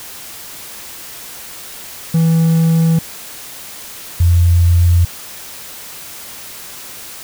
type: tone pair in turn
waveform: triangle / sine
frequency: 163.7 / 86.42 Hz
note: E3 / F2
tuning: -12 / -18 cents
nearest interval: major seventh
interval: 1106 cents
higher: first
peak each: -7 dBFS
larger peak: neither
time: 2.14-2.99 / 4.2-5.05 s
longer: neither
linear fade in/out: 5 ms
effects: white hiss -32 dBFS RMS until 7.23 s